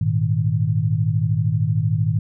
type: chord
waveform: sine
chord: Ab suspended second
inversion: none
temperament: just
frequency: 103.83 / 116.8 / 155.74 Hz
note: Ab2 / Bb2 / Eb3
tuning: 0 / +4 / +2 cents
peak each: -21 dBFS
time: 0.01-2.19 s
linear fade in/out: 5 ms
effects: none